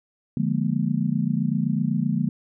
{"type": "chord", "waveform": "sine", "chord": "Bb dominant seventh", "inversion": "first", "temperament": "equal with one note detuned", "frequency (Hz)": [146.83, 174.61, 207.7, 235.4], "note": ["D3", "F3", "Ab3", "Bb3"], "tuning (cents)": [0, 0, 0, 17], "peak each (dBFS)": -26, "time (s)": [0.37, 2.29], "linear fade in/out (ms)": 2, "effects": []}